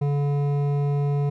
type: tone with hard clipping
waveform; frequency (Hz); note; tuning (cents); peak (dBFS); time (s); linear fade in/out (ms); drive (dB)
sine; 143.3; D3; -42; -22; 0.01-1.3; 10; 11
effects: none